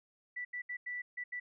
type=tone bursts at uneven times; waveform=sine; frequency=1968 Hz; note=B6; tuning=7 cents flat; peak=-37 dBFS; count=6; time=0.36-0.45 / 0.53-0.62 / 0.69-0.77 / 0.86-1.02 / 1.17-1.24 / 1.32-1.4 s; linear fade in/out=10 ms; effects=none